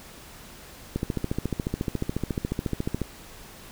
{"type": "click train", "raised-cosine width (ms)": 3, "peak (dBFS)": -13, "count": 30, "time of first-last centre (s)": [0.96, 3.017], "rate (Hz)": 14.1, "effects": ["pink hiss -46 dBFS RMS until 3.71 s"]}